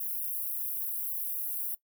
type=high-pass noise; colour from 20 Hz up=white; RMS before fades=-34 dBFS; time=0-1.75 s; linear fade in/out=5 ms; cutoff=11000 Hz; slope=48 dB/octave; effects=noise-tail reverb RT60 0.1 s tail -19 dB re dry